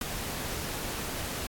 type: noise with ADSR envelope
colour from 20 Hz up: pink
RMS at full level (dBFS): -29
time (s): 0.01-1.47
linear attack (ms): 4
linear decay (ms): 11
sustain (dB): -6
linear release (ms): 7
effects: AAC 64 kbps